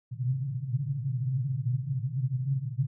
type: band-pass noise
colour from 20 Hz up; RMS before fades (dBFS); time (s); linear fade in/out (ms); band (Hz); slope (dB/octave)
white; -30; 0.11-2.87; 20; 120 to 140; 96
effects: none